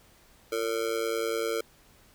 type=tone with amplitude modulation; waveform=square; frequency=454.6 Hz; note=A#4; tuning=43 cents flat; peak=-24 dBFS; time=0.52-1.61 s; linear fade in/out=5 ms; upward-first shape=sine; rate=110 Hz; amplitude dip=95%; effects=pink hiss -59 dBFS RMS until 2.14 s